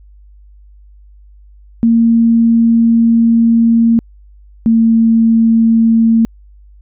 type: tone pair in turn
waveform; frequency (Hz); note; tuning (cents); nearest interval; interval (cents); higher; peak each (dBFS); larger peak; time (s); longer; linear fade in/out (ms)
sine; 230.1 / 226.8; A#3 / A#3; -22 / -47; unison; 25; first; -6; neither; 1.83-3.99 / 4.66-6.25; first; 0
effects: added 50 Hz sine -38 dBFS peak until 6.81 s